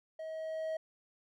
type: tone with level ramp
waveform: triangle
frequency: 637 Hz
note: D#5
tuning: 41 cents sharp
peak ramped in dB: -38 to -31 dBFS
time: 0.19-0.77 s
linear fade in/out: 5 ms
effects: none